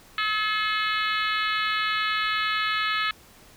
harmonic tone, 428.9 Hz, A4, 44 cents flat, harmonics 3 / 4 / 5 / 6 / 7 / 8 / 9 / 10, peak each -27 / -29 / -31 / -33 / -34 / -35 / -36 / -37 dBFS, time 0.18-3.11 s, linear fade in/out 2 ms, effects pink hiss -52 dBFS RMS until 3.56 s

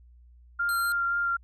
sine tone with vibrato, 1392 Hz, F6, 6 cents flat, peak -24 dBFS, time 0.59-1.37 s, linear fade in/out 10 ms, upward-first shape sine, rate 3.8 Hz, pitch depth 13 cents each way
10% pulse tone, 4170 Hz, C8, 7 cents flat, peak -27 dBFS, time 0.69-0.92 s, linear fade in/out 0 ms
effects added 60 Hz sine -51 dBFS peak until 1.43 s + resampled to 32000 Hz

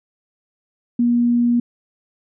sine tone, 239.2 Hz, A#3, 45 cents sharp, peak -13 dBFS, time 0.99-1.6 s, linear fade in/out 5 ms, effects none

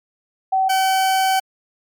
sine / 40% pulse tone pair in turn, 763 / 763 Hz, G5 / G5, -47 / -47 cents, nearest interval unison, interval 0 cents, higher neither, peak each -14 dBFS, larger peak neither, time 0.52-0.69 / 0.69-1.4 s, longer second, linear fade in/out 10 ms, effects MP3 96 kbps

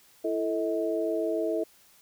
sine tone cluster, 333.1 / 440.1 / 637 Hz, E4 / A4 / D#5, +18 / 0 / +41 cents, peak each -30 dBFS, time 0.24-1.64 s, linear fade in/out 10 ms, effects white hiss -59 dBFS RMS until 2.01 s

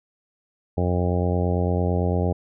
harmonic tone, 88.9 Hz, F2, 31 cents sharp, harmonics 1 / 2 / 3 / 4 / 5 / 6 / 7 / 8 / 9, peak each -22 / -26 / -31 / -31 / -29 / -32 / -32 / -37 / -34 dBFS, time 0.77-2.33 s, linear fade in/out 10 ms, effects none

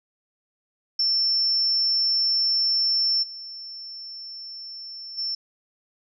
sine tone with level steps, 5380 Hz, E8, 34 cents sharp, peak -19 / -35 / -25 dBFS, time 0.99-5.35 s, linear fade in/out 5 ms, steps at 3.22 / 5.17 s, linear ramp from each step 20 ms, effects none

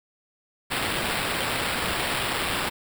white noise with sample-and-hold, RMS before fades -27 dBFS, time 0.7-2.7 s, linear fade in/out 20 ms, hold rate 6300 Hz, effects none

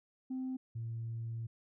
sine tone pair in turn, 259.2 / 114.63 Hz, C4 / A#2, -16 / -29 cents, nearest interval octave + major second, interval 1413 cents, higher first, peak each -34 / -36 dBFS, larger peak first, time 0.3-0.57 / 0.75-1.47 s, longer second, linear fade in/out 10 ms, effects tanh soft clip ceiling -33 dBFS

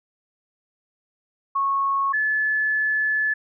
sine tone pair in turn, 1100 / 1727.1 Hz, C#6 / A6, -14 / -33 cents, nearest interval minor sixth, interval 781 cents, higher second, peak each -19 dBFS, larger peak neither, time 1.55-2.13 / 2.13-3.34 s, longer second, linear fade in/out 10 ms, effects none

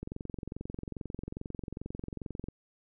click train, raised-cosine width 3 ms, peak -25 dBFS, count 56, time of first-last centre 0.03-2.485 s, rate 22.4 Hz, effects none

